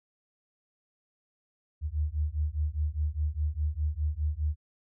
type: beating tone pair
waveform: sine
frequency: 73.42 / 78.32 Hz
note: D2 / D#2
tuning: 0 / +12 cents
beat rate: 4.9 Hz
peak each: -30 dBFS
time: 1.81-4.56 s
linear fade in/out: 50 ms
effects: none